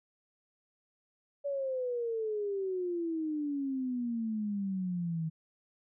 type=exponential sweep; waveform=sine; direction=down; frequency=573 to 157.9 Hz; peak=-31 dBFS; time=1.44-5.3 s; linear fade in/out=20 ms; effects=none